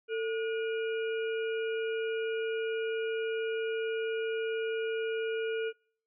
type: harmonic tone with a mistuned harmonic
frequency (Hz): 481.8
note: B4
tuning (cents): -43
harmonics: 1 / 3 / 5 / 6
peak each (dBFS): -30 / -40 / -44 / -46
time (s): 0.08-5.73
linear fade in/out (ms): 50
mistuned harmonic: 1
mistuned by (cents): -130
effects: noise-tail reverb RT60 0.5 s tail -25 dB re dry